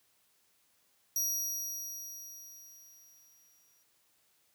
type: tone with exponential decay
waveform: sawtooth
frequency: 5750 Hz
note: F8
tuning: 50 cents sharp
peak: -26 dBFS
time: 1.16-3.83 s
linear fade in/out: 2 ms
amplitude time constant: 580 ms
effects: white hiss -71 dBFS RMS until 4.54 s + high-pass 60 Hz 12 dB/octave